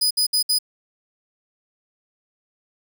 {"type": "tone bursts", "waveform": "sawtooth", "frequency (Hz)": 4978, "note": "D#8", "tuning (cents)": 0, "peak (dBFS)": -14, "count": 4, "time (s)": [0.01, 0.588], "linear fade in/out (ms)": 10, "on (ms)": 98, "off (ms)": 62, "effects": []}